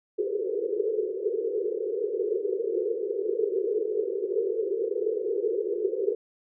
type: band-pass noise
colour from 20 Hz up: pink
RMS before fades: -28 dBFS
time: 0.18-6.15 s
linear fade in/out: 10 ms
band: 370 to 480 Hz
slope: 96 dB/octave
effects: none